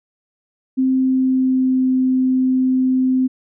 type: tone with pitch glide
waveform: sine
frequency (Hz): 261.2 to 258.3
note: C4 to C4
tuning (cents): -3 to -22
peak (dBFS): -13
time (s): 0.77-3.28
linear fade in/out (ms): 20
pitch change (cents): -19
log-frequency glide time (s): 0.94-1.9
effects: none